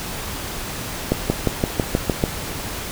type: accelerating click train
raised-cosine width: 2 ms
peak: -3 dBFS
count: 8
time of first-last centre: 1.12-2.238 s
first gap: 180 ms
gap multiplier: 0.96
effects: pink hiss -29 dBFS RMS until 2.91 s